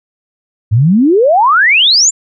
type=exponential sweep; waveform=sine; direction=up; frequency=100 to 7459 Hz; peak=-5 dBFS; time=0.71-2.11 s; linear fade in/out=20 ms; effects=none